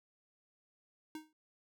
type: tone with exponential decay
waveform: square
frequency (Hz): 311.1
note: D#4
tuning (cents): 0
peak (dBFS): -40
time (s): 1.15-1.33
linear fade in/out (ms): 2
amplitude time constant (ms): 37
effects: none